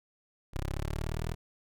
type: linear sweep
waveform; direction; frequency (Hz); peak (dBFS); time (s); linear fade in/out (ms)
15% pulse; up; 32.7 to 41.41; -26; 0.53-1.35; 20
effects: none